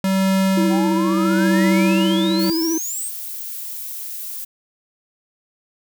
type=tone with tremolo; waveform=square; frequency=191.7 Hz; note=G3; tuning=38 cents flat; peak=-15 dBFS; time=0.04-2.5 s; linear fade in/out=2 ms; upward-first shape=sine; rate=0.75 Hz; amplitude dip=45%
type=tone with vibrato; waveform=triangle; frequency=327.3 Hz; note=E4; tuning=12 cents flat; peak=-16 dBFS; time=0.57-2.78 s; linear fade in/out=5 ms; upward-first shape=triangle; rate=15 Hz; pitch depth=62 cents each way
type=exponential sweep; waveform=sine; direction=up; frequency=738 to 8870 Hz; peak=-25 dBFS; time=0.69-3.12 s; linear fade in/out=50 ms
type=noise; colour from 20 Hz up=violet; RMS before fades=-30 dBFS; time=2.39-4.45 s; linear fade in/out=10 ms
effects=none